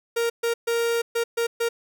45% pulse tone bursts at uneven times, 466.2 Hz, A#4, in tune, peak -21 dBFS, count 6, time 0.16-0.3 / 0.43-0.54 / 0.67-1.02 / 1.15-1.24 / 1.37-1.47 / 1.6-1.69 s, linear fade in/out 10 ms, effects none

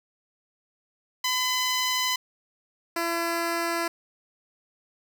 10% pulse tone pair in turn, 1011 / 337.4 Hz, B5 / E4, +40 / +40 cents, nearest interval octave + perfect fifth, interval 1900 cents, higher first, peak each -15 / -17 dBFS, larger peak first, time 1.24-2.16 / 2.96-3.88 s, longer neither, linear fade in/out 5 ms, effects none

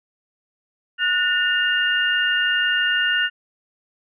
sine tone cluster, 1463 / 1811 / 2817 Hz, F#6 / A6 / F7, -20 / +49 / +14 cents, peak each -20 / -23 / -22 dBFS, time 0.98-3.3 s, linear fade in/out 50 ms, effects none

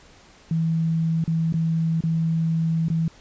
sine tone with dropouts, 162.9 Hz, E3, 20 cents flat, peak -19 dBFS, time 0.51-3.08 s, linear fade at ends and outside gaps 2 ms, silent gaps 1.24-1.277 / 1.525-1.54 / 2.007-2.037 / 2.884-2.901 s, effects pink hiss -51 dBFS RMS until 3.2 s + resampled to 16000 Hz

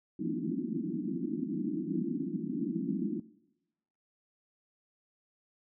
white band-pass noise, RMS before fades -34 dBFS, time 0.19-3.2 s, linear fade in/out 5 ms, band 160 to 340 Hz, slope 96 dB/octave, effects noise-tail reverb RT60 0.9 s tail -19 dB re dry

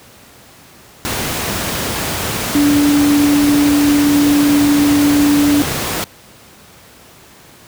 sine tone in noise, 290 Hz, D4, 22 cents flat, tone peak -9 dBFS, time 2.55-5.62 s, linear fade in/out 0 ms, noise pink, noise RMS -19 dBFS, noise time 1.05-6.04 s, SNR +7 dB, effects pink hiss -42 dBFS RMS until 7.67 s + high-pass 80 Hz 12 dB/octave

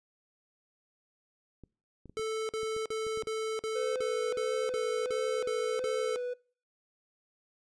clicks, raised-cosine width 3 ms, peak -36 dBFS, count 9, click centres 1.637 / 2.057 / 2.096 / 2.195 / 2.632 / 2.765 / 3.067 / 3.174 / 3.234 s
square tone bursts, 440 Hz, A4, in tune, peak -32 dBFS, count 11, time 2.17-6.16 s, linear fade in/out 0 ms, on 320 ms, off 47 ms
triangle tone with vibrato, 502 Hz, B4, 28 cents sharp, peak -30 dBFS, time 3.75-6.34 s, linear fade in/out 10 ms, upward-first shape sine, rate 1.5 Hz, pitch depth 32 cents each way
effects noise-tail reverb RT60 0.4 s tail -24 dB re dry + resampled to 22050 Hz

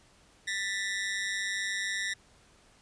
sawtooth ring-modulated tone, 1871 Hz, A#6, 6 cents sharp, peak -24 dBFS, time 0.47-2.14 s, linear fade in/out 10 ms, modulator 98.2 Hz, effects pink hiss -61 dBFS RMS until 2.81 s + resampled to 22050 Hz

